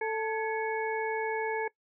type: harmonic tone with a mistuned harmonic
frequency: 441.8 Hz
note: A4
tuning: 7 cents sharp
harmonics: 1 / 2 / 4 / 5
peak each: -31 / -34 / -37 / -38 dBFS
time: 0.01-1.68 s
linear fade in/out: 5 ms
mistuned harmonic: 4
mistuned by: -79 cents
effects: noise-tail reverb RT60 0.1 s tail -21 dB re dry